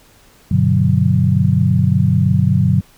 sine chord, G major seventh, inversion none, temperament equal, 98 / 123.47 / 146.83 / 185 Hz, G2 / B2 / D3 / F#3, 0 / 0 / 0 / 0 cents, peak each -16 dBFS, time 0.51-2.81 s, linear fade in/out 5 ms, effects pink hiss -49 dBFS RMS until 2.97 s

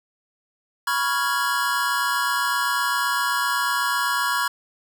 square chord, C# dominant seventh, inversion third, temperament equal with one note detuned, 980.9 / 1108.7 / 1396.9 / 1661.2 Hz, B5 / C#6 / E#6 / G#6, -12 / 0 / 0 / 0 cents, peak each -27 dBFS, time 0.87-4.48 s, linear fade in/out 5 ms, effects none

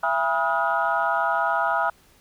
sine tone cluster, 673 / 809 / 973 / 1264 / 1434 Hz, E5 / G#5 / B5 / D#6 / F6, +36 / -46 / -26 / +27 / +45 cents, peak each -26 dBFS, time 0.03-1.9 s, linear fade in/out 5 ms, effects tanh soft clip ceiling -10 dBFS + pink hiss -57 dBFS RMS until 2.2 s

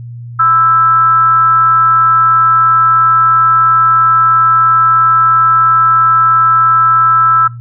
sine tone with frequency modulation, 1318.5 Hz, E6, in tune, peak -5 dBFS, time 0.39-7.48 s, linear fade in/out 10 ms, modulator 300 Hz, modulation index 0.28, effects noise-tail reverb RT60 0.2 s tail -18 dB re dry + added 119 Hz sine -24 dBFS peak until 7.6 s

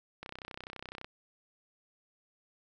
click train, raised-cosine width 0.3 ms, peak -26 dBFS, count 27, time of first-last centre 0.23-1.045 s, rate 31.9 Hz, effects none

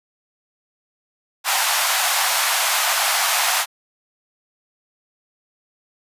pink high-pass noise, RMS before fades -19 dBFS, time 1.44-3.66 s, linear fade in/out 50 ms, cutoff 680 Hz, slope 48 dB/octave, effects resampled to 32000 Hz

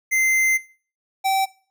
square tone pair in turn, 2076 / 772.7 Hz, C7 / G5, -14 / -25 cents, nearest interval octave + perfect fourth, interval 1711 cents, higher first, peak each -18 dBFS, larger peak neither, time 0.11-0.58 / 1.24-1.46 s, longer first, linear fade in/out 20 ms, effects noise-tail reverb RT60 0.4 s tail -20 dB re dry

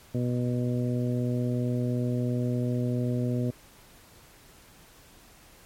harmonic tone, 122.9 Hz, B2, 8 cents flat, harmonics 1 / 2 / 3 / 4 / 5, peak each -27 / -29 / -36 / -37 / -39 dBFS, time 0.14-3.51 s, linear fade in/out 10 ms, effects pink hiss -54 dBFS RMS until 5.65 s + MP3 64 kbps

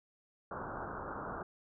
white low-pass noise, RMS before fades -42 dBFS, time 0.51-1.43 s, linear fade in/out 2 ms, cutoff 1500 Hz, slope 96 dB/octave, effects none

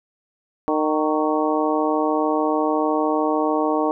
harmonic tone with a mistuned harmonic, 153.6 Hz, D#3, 22 cents flat, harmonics 2 / 3 / 4 / 5 / 6 / 7, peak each -22 / -24 / -25 / -26 / -27 / -27 dBFS, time 0.68-3.91 s, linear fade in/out 0 ms, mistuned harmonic 7, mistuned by +52 cents, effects none

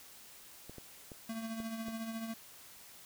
clicks, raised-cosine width 2 ms, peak -34 dBFS, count 5, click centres 0.696 / 0.783 / 1.118 / 1.602 / 1.884 s
square tone with tremolo, 225.1 Hz, A3, 40 cents sharp, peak -37 dBFS, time 1.29-2.34 s, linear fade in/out 5 ms, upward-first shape triangle, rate 14 Hz, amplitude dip 55%
effects white hiss -55 dBFS RMS until 3.05 s

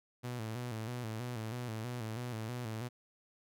sawtooth tone with vibrato, 116.54 Hz, A#2, in tune, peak -34 dBFS, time 0.23-2.89 s, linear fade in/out 20 ms, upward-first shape square, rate 3.1 Hz, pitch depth 92 cents each way, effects none

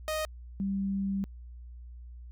sawtooth / sine tone pair in turn, 622 / 195.92 Hz, D#5 / G3, -1 / -1 cents, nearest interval octave + minor sixth, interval 2000 cents, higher first, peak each -26 / -28 dBFS, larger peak first, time 0.08-0.25 / 0.6-1.24 s, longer second, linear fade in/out 0 ms, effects added 60 Hz sine -43 dBFS peak until 2.31 s

